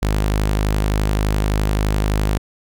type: tone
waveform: sawtooth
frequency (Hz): 51.7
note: G#1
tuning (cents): -7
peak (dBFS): -12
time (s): 0.02-2.38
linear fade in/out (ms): 10
effects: none